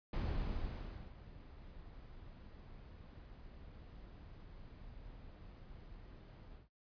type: noise with ADSR envelope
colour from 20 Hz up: brown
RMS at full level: -37 dBFS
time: 0.13-6.69 s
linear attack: 4 ms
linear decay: 980 ms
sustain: -17 dB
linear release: 140 ms
effects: noise-tail reverb RT60 0.1 s tail -21 dB re dry + resampled to 11025 Hz

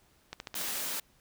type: click train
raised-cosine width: 0.2 ms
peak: -21 dBFS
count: 7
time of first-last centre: 0.33-0.756 s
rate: 14.1 Hz
type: high-pass noise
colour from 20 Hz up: white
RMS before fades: -35 dBFS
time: 0.55-1 s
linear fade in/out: 5 ms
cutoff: 160 Hz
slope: 96 dB/octave
effects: pink hiss -66 dBFS RMS until 1.2 s

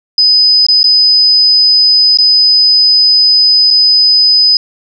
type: tone with dropouts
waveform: sine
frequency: 5010 Hz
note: D#8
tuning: 11 cents sharp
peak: -4 dBFS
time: 0.18-4.57 s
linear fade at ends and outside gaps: 2 ms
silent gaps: 0.666-0.685 / 0.831-0.841 / 2.173-2.186 / 3.705-3.709 s
effects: none

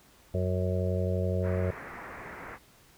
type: harmonic tone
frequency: 91.8 Hz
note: F#2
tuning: 13 cents flat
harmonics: 1 / 2 / 4 / 5 / 6 / 7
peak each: -28 / -34 / -37 / -36 / -35 / -38 dBFS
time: 0.34-1.71 s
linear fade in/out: 5 ms
type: low-pass noise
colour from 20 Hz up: white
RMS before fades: -43 dBFS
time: 1.42-2.59 s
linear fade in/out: 50 ms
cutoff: 2100 Hz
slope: 48 dB/octave
effects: pink hiss -59 dBFS RMS until 2.97 s

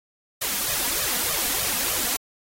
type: noise with flanger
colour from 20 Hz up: white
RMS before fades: -25 dBFS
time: 0.41-2.17 s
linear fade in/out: 10 ms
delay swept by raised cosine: 1.6 to 4.2 ms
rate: 3.3 Hz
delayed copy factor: +1
effects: AAC 48 kbps

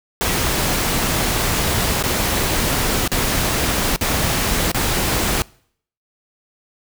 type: noise with dropouts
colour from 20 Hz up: pink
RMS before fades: -19 dBFS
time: 0.21-5.42 s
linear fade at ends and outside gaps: 0 ms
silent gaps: 2.026-2.038 / 3.077-3.117 / 3.961-4.011 / 4.716-4.746 s
effects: noise-tail reverb RT60 0.6 s tail -24 dB re dry

